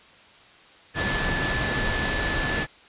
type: tone in noise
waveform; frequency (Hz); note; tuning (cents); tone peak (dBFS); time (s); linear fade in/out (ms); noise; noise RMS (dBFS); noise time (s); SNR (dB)
sine; 1735; A6; -25; -28; 0.94-2.67; 50; pink; -26; 0.94-2.67; -5
effects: white hiss -51 dBFS RMS until 2.88 s + resampled to 8000 Hz